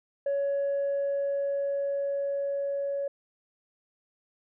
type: tone with level ramp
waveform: sine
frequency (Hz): 560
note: C#5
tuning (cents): +18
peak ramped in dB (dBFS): -23 to -27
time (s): 0.26-3.08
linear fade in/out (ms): 5
effects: tanh soft clip ceiling -23 dBFS